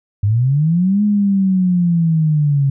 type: linear two-way sweep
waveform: sine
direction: up then down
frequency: 97.2 to 210 to 136.3 Hz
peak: -11 dBFS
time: 0.23-2.7 s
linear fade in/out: 5 ms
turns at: 1.03 s
effects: none